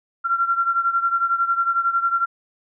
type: beating tone pair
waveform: sine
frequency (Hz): 1367 / 1378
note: F6 / F6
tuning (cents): -37 / -24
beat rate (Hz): 11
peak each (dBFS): -19 / -23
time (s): 0.24-2.26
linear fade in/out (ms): 20
effects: none